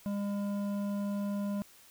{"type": "tone with hard clipping", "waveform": "sine", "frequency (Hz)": 202.2, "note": "G#3", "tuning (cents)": -46, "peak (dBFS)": -33, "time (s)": [0.06, 1.62], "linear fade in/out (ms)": 0, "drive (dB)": 10, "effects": ["white hiss -58 dBFS RMS until 1.9 s"]}